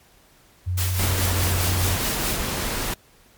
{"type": "tone with pitch glide", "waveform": "sine", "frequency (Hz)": [90.6, 90.03], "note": ["F#2", "F#2"], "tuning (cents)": [-36, -47], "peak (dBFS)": -21, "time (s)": [0.66, 1.97], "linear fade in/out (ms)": 20, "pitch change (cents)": -11, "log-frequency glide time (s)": [1.22, 1.66]}
{"type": "noise with tremolo", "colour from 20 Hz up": "white", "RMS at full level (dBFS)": -26, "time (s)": [0.77, 2.37], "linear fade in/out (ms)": 10, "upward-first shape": "triangle", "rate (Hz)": 4.8, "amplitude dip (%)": 60}
{"type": "noise", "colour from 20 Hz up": "pink", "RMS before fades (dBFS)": -26, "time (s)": [0.99, 2.94], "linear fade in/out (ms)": 5}
{"effects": ["pink hiss -55 dBFS RMS until 3.37 s", "MP3 96 kbps"]}